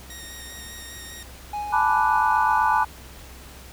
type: tone with vibrato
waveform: 10% pulse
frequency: 1864.7 Hz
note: A#6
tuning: in tune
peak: -29 dBFS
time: 0.1-1.23 s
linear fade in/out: 2 ms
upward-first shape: square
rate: 5 Hz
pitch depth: 14 cents each way
type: tone with tremolo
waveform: triangle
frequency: 832 Hz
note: G#5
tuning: 3 cents sharp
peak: -24 dBFS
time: 1.53-2.85 s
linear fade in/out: 5 ms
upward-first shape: sine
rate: 5.2 Hz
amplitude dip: 30%
type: chord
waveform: sine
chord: B minor seventh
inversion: third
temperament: equal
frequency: 880 / 987.8 / 1174.7 / 1480 Hz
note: A5 / B5 / D6 / F#6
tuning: 0 / 0 / 0 / 0 cents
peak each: -21 / -22 / -26 / -26 dBFS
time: 1.72-2.85 s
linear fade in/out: 20 ms
effects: added 64 Hz sine -44 dBFS peak until 3.72 s + pink hiss -45 dBFS RMS until 3.72 s